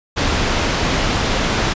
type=low-pass noise; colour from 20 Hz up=pink; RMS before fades=-18 dBFS; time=0.16-1.74 s; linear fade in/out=20 ms; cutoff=5500 Hz; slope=12 dB/octave; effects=resampled to 16000 Hz